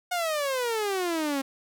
sawtooth exponential sweep, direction down, 730 to 266.6 Hz, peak -22 dBFS, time 0.11-1.42 s, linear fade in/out 10 ms, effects none

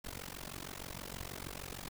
pink noise with amplitude modulation, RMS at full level -41 dBFS, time 0.04-1.89 s, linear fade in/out 10 ms, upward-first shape sine, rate 46.4 Hz, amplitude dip 100%, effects none

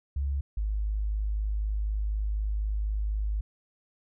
sine tone pair in turn, 69.3 / 52.03 Hz, C#2 / G#1, 0 / +4 cents, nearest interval perfect fourth, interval 496 cents, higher first, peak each -26 dBFS, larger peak neither, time 0.16-0.41 / 0.57-3.41 s, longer second, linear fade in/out 5 ms, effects none

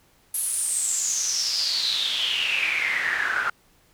pink noise with band-pass filter sweep, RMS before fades -25 dBFS, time 0.34-3.5 s, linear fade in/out 5 ms, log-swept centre 11000 to 1400 Hz, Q 8.9, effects pink hiss -60 dBFS RMS until 3.93 s

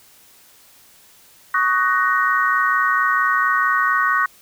sine chord, D# minor seventh, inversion third, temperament just, 1120.1 / 1244.5 / 1493.4 / 1866.8 Hz, C#6 / D#6 / F#6 / A#6, +18 / 0 / +16 / +2 cents, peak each -19 / -23 / -20 / -21 dBFS, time 1.54-4.26 s, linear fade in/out 5 ms, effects white hiss -50 dBFS RMS until 4.41 s

